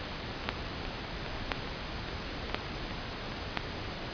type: two click trains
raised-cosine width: 0.3 ms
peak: -10 / -23 dBFS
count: 4 / 8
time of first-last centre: 0.49-3.573 / 0.44-3.321 s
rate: 0.973 / 2.43 Hz
effects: pink hiss -38 dBFS RMS until 4.13 s + resampled to 11025 Hz